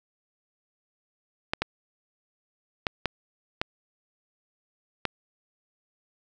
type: clicks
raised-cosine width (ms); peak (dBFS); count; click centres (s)
0.3; -9; 6; 1.535 / 1.62 / 2.868 / 3.057 / 3.615 / 5.053
effects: none